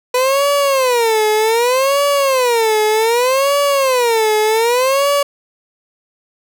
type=tone with vibrato; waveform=30% pulse; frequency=493.9 Hz; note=B4; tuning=in tune; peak=-9 dBFS; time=0.14-5.23 s; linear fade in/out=5 ms; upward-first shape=sine; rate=0.65 Hz; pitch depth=250 cents each way; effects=none